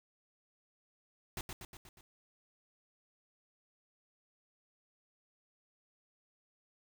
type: noise with echo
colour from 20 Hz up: pink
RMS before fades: -40 dBFS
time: 1.37-1.41 s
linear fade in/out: 2 ms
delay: 120 ms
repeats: 5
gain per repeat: -4 dB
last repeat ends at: 2.01 s
effects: none